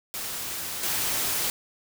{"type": "noise with level steps", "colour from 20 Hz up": "white", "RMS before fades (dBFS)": [-33, -27], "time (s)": [0.14, 1.5], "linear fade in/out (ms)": 0, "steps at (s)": 0.83, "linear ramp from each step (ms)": 5, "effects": []}